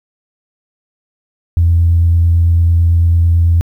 sine tone with vibrato, 84.6 Hz, E2, 45 cents sharp, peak -6 dBFS, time 1.57-3.61 s, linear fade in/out 0 ms, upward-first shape triangle, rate 9 Hz, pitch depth 13 cents each way, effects tanh soft clip ceiling -2 dBFS + 8-bit

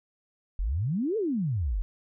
sine exponential two-way sweep, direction up then down, 40 to 466.2 to 40 Hz, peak -25 dBFS, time 0.59-1.82 s, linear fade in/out 0 ms, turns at 1.17 s, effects none

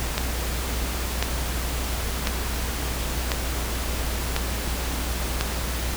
click train, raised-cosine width 0.2 ms, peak -5 dBFS, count 6, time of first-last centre 0.18-5.41 s, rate 0.956 Hz, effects added 60 Hz sine -27 dBFS peak until 5.96 s + pink hiss -30 dBFS RMS until 5.96 s

